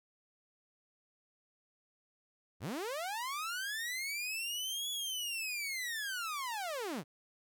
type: linear two-way sweep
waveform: sawtooth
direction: up then down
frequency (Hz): 65.41 to 3417 to 121.2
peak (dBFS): -33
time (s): 2.6-7.04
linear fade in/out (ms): 50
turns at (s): 4.9
effects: none